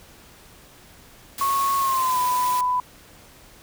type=noise; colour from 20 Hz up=white; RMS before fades=-32 dBFS; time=1.38-2.61 s; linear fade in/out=2 ms
type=tone with pitch glide; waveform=sine; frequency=1100 to 997.1 Hz; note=C#6 to B5; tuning=-14 to +16 cents; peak=-19 dBFS; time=1.41-2.8 s; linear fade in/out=2 ms; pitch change=-170 cents; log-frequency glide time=1.79-2.19 s
effects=pink hiss -49 dBFS RMS until 3.62 s